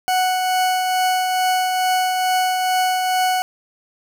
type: tone with tremolo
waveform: 40% pulse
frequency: 740 Hz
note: F#5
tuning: in tune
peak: -14 dBFS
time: 0.08-3.42 s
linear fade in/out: 0 ms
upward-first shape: triangle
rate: 2.3 Hz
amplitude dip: 35%
effects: none